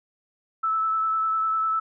sine tone with vibrato, 1311 Hz, E6, 10 cents flat, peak -21 dBFS, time 0.63-1.8 s, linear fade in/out 10 ms, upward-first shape sine, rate 10 Hz, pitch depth 14 cents each way, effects none

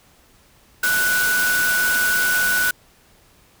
sine tone in noise, 1480 Hz, F#6, in tune, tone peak -17 dBFS, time 0.83-2.71 s, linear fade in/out 5 ms, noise white, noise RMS -24 dBFS, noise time 0.83-2.71 s, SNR +4 dB, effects pink hiss -54 dBFS RMS until 3.6 s

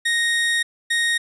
30% pulse tone bursts at uneven times, 1864.7 Hz, A#6, in tune, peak -15 dBFS, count 2, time 0.05-0.63 / 0.9-1.18 s, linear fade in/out 10 ms, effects resampled to 24000 Hz + 9-bit

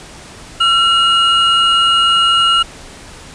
triangle tone pair together, 1358 / 2871 Hz, F6 / F7, -49 / +47 cents, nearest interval octave + minor second, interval 1296 cents, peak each -10 dBFS, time 0.6-2.63 s, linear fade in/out 10 ms, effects pink hiss -35 dBFS RMS until 3.34 s + resampled to 22050 Hz

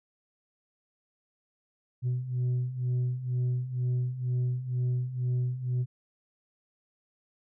sine beating tone pair, 123.4 / 125.5 Hz, B2 / B2, -1 / +28 cents, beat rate 2.1 Hz, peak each -30 / -26 dBFS, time 2.02-5.86 s, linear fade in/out 50 ms, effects tanh soft clip ceiling -24 dBFS

